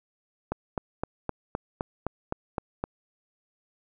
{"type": "click train", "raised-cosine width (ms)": 1, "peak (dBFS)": -14, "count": 10, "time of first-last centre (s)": [0.52, 2.84], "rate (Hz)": 3.88, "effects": []}